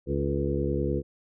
harmonic tone with a mistuned harmonic, 70.1 Hz, C#2, 20 cents sharp, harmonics 1 / 2 / 3 / 4 / 5 / 6 / 7, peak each -31 / -31 / -34 / -34 / -31 / -34 / -33 dBFS, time 0.06-1.03 s, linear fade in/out 50 ms, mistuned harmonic 6, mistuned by +42 cents, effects none

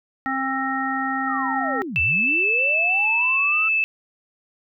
harmonic tone, 266.3 Hz, C4, 31 cents sharp, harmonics 1 / 3 / 5 / 7, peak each -27 / -27 / -27 / -27 dBFS, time 0.26-1.82 s, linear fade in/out 0 ms
sine linear two-way sweep, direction down then up, 1318.5 to 69.3 to 1318.5 Hz, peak -27 dBFS, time 1.27-3.69 s, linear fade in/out 10 ms, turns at 2.01 s
sine tone with vibrato, 2637 Hz, E7, in tune, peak -17 dBFS, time 1.96-3.84 s, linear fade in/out 0 ms, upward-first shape square, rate 3.2 Hz, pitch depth 8 cents each way
effects none

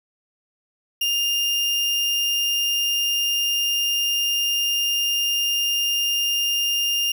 35% pulse tone, 2810 Hz, F7, 10 cents sharp, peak -18 dBFS, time 1.01-7.12 s, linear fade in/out 5 ms, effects none

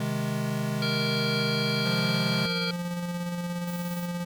square chord, Ab major, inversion first, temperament equal, 130.81 / 155.56 / 207.7 Hz, C3 / Eb3 / Ab3, 0 / 0 / 0 cents, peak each -32 / -33 / -31 dBFS, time 0-2.46 s, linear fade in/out 5 ms
harmonic tone, 466.1 Hz, A#4, in tune, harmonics 1 / 3 / 5 / 7 / 9 / 10, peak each -35 / -35 / -35 / -35 / -35 / -35 dBFS, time 0.82-2.71 s, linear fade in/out 2 ms
square tone with tremolo, 174.61 Hz, F3, in tune, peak -29 dBFS, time 1.85-4.25 s, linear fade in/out 10 ms, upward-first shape square, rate 17 Hz, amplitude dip 30%
violet noise, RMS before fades -45 dBFS, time 3.67-4.07 s, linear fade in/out 10 ms
effects none

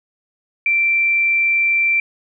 sine tone, 2349 Hz, D7, in tune, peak -13 dBFS, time 0.66-2 s, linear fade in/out 2 ms, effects none

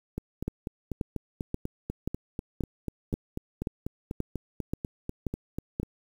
two click trains, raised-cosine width 3 ms, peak -19 / -16 dBFS, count 24 / 11, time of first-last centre 0.18-5.831 / 0.48-5.799 s, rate 4.07 / 1.88 Hz, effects 8-bit

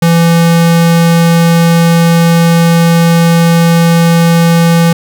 square tone, 167.9 Hz, E3, 32 cents sharp, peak -5 dBFS, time 0.02-4.93 s, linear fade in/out 5 ms, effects none

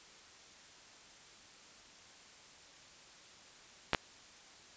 clicks, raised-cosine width 0.3 ms, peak -12 dBFS, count 2, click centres 3.933 / 3.948 s, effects white hiss -57 dBFS RMS until 4.76 s + resampled to 16000 Hz

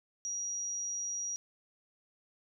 sine tone, 5750 Hz, F8, 50 cents sharp, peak -34 dBFS, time 0.25-1.36 s, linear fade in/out 0 ms, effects none

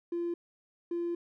triangle tone pair in turn, 343.6 / 343.6 Hz, F4 / F4, -28 / -28 cents, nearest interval unison, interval 0 cents, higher neither, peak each -27 dBFS, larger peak neither, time 0.12-0.34 / 0.91-1.15 s, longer second, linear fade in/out 5 ms, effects tanh soft clip ceiling -27 dBFS

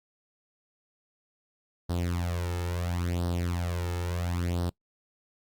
sawtooth tone with flanger, 87.3 Hz, F2, in tune, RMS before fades -30 dBFS, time 1.89-4.7 s, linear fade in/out 10 ms, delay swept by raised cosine 0.21 to 2.31 ms, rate 0.73 Hz, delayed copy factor +0.75, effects noise-tail reverb RT60 0.1 s tail -23 dB re dry + Opus 48 kbps

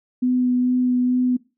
sine tone with vibrato, 250 Hz, B3, 21 cents sharp, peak -16 dBFS, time 0.22-1.37 s, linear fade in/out 10 ms, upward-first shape sine, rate 2.3 Hz, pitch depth 11 cents each way, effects noise-tail reverb RT60 0.3 s tail -21 dB re dry

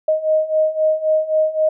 sine beating tone pair, 622.3 / 626.1 Hz, D#5 / D#5, 0 / +11 cents, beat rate 3.8 Hz, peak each -19 / -16 dBFS, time 0.08-1.69 s, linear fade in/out 5 ms, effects none

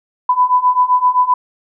sine beating tone pair, 994 / 1001.7 Hz, B5 / B5, +11 / +24 cents, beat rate 7.7 Hz, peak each -14 / -12 dBFS, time 0.29-1.34 s, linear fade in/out 5 ms, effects none

